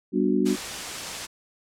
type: chord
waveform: sine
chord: G major seventh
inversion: none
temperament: just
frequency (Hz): 196 / 245 / 294 / 367.5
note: G3 / B3 / D4 / F#4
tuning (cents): 0 / -14 / +2 / -12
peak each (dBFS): -25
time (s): 0.12-0.57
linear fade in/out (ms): 50
type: noise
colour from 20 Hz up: white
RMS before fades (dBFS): -32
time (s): 0.45-1.27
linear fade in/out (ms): 20
effects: low-pass 8000 Hz 12 dB/octave